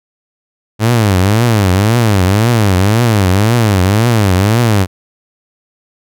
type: tone with vibrato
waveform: sawtooth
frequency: 104.8 Hz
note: G#2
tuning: 16 cents sharp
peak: -4 dBFS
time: 0.79-4.87 s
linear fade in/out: 50 ms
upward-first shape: triangle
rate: 1.9 Hz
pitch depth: 280 cents each way
effects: none